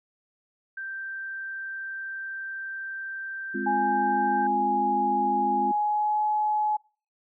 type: tone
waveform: sine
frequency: 1568 Hz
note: G6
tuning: in tune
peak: -32 dBFS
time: 0.77-4.47 s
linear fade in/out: 5 ms
type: chord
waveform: sine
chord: F minor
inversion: first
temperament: equal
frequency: 207.7 / 261.6 / 349.2 Hz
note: Ab3 / C4 / F4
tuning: 0 / 0 / 0 cents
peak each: -32 dBFS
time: 3.54-5.72 s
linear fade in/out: 10 ms
type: tone with pitch glide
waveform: sine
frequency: 830.6 to 848.1 Hz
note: G#5 to G#5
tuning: 0 to +36 cents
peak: -22 dBFS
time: 3.66-6.77 s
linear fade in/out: 10 ms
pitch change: +36 cents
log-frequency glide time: 5.57-6.23 s
effects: noise-tail reverb RT60 0.4 s tail -26 dB re dry